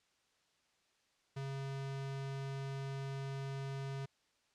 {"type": "tone", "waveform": "square", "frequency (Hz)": 136.5, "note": "C#3", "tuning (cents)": -26, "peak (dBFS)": -40, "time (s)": [1.36, 4.06], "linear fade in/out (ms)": 10, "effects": ["white hiss -75 dBFS RMS until 4.54 s", "low-pass 6000 Hz 12 dB/octave"]}